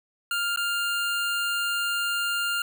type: tone with dropouts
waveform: 25% pulse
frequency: 1400 Hz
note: F6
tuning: 4 cents sharp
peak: -21 dBFS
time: 0.31-2.62 s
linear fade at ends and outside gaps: 2 ms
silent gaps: 0.561-0.573 s
effects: 10-bit